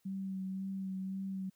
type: tone with vibrato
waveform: sine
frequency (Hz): 191.2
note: G3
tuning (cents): -43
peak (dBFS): -36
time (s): 0.05-1.5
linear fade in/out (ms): 10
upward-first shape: sine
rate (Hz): 1.9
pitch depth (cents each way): 19
effects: white hiss -75 dBFS RMS until 1.55 s